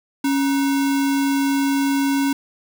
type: tone with sample-and-hold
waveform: sine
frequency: 276.5 Hz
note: C#4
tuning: 4 cents flat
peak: -16 dBFS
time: 0.24-2.33 s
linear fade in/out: 5 ms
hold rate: 1225 Hz
effects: none